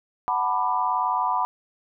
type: chord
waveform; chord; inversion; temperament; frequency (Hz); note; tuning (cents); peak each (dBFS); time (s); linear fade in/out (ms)
sine; B minor seventh; second; just; 740.8 / 889 / 987.8 / 1185.3; F#5 / A5 / B5 / D6; +2 / +18 / 0 / +16; -28 / -29 / -23 / -29; 0.28-1.45; 0
effects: none